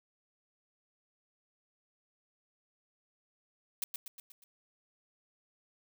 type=noise with echo; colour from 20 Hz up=blue; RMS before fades=-34 dBFS; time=3.82-3.84 s; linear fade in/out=2 ms; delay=120 ms; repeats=5; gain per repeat=-5 dB; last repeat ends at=4.44 s; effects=none